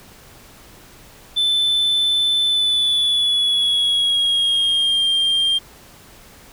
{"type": "tone with pitch glide", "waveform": "sine", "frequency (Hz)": [3521, 3192], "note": ["A7", "G7"], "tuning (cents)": [0, 31], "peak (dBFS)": -12, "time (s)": [1.36, 5.59], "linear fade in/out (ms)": 20, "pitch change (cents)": -169, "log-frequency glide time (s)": [2.46, 5.06], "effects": ["tanh soft clip ceiling -14 dBFS", "pink hiss -45 dBFS RMS until 6.52 s"]}